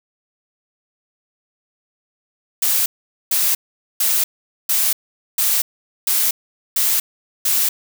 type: noise bursts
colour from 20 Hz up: blue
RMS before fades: -17 dBFS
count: 8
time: 2.62-7.69 s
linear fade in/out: 5 ms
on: 240 ms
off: 450 ms
effects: none